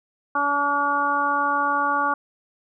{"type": "harmonic tone", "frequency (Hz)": 286.2, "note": "D4", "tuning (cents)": -45, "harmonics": [1, 2, 3, 4, 5], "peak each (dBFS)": [-32, -32, -25, -22, -25], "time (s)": [0.35, 2.14], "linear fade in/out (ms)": 5, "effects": []}